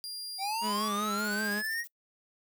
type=tone; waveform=sawtooth; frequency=4800 Hz; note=D8; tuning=37 cents sharp; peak=-34 dBFS; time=0.04-0.88 s; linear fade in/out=0 ms
type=linear sweep; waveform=square; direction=up; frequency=750 to 1899 Hz; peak=-32 dBFS; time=0.38-1.85 s; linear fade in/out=50 ms
type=tone with vibrato; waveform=sawtooth; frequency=208.9 Hz; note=G#3; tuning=10 cents sharp; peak=-29 dBFS; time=0.61-1.63 s; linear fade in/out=50 ms; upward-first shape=sine; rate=5.2 Hz; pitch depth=44 cents each way
type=noise bursts; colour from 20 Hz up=violet; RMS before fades=-46 dBFS; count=11; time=1.18-1.872 s; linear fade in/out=0 ms; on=32 ms; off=34 ms
effects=noise-tail reverb RT60 0.1 s tail -23 dB re dry